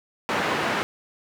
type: band-pass noise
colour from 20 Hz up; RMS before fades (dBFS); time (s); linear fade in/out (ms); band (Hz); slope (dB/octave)
white; -25; 0.29-0.83; 0; 150 to 1600; 12
effects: none